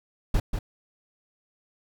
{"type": "noise with echo", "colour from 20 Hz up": "brown", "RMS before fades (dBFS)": -21, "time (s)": [0.34, 0.4], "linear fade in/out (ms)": 5, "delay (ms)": 190, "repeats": 1, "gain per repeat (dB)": -6, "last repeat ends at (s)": 0.59, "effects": []}